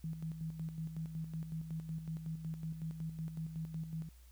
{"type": "tone with tremolo", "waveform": "sine", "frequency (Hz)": 160.7, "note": "E3", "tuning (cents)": -44, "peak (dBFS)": -37, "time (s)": [0.04, 4.09], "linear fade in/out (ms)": 2, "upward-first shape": "square", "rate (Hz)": 5.4, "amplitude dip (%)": 55, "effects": ["added 60 Hz sine -56 dBFS peak until 4.31 s", "white hiss -68 dBFS RMS until 4.31 s"]}